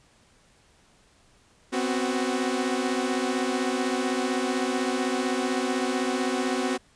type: tone cluster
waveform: sawtooth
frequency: 249.8 / 265.6 / 371 Hz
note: B3 / C4 / F#4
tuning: +20 / +26 / +5 cents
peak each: -25 dBFS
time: 1.72-6.78 s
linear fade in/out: 20 ms
effects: pink hiss -60 dBFS RMS until 6.95 s + resampled to 22050 Hz